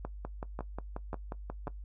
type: two click trains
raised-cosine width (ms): 1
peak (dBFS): -24 / -23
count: 9 / 4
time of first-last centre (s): 0.25-1.679 / 0.05-1.672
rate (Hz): 5.6 / 1.85
effects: noise-tail reverb RT60 0.1 s tail -18 dB re dry + added 50 Hz sine -41 dBFS peak until 1.84 s